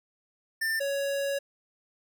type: tone pair in turn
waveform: square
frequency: 1790 / 557.7 Hz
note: A6 / C#5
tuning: +29 / +10 cents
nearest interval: octave + minor sixth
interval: 2019 cents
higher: first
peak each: -27 / -28 dBFS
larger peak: first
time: 0.61-0.8 / 0.8-1.39 s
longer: second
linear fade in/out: 10 ms
effects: none